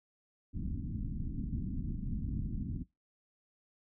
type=low-pass noise; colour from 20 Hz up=pink; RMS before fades=-37 dBFS; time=0.53-2.84 s; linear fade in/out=20 ms; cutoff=280 Hz; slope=48 dB/octave; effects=noise-tail reverb RT60 0.2 s tail -21 dB re dry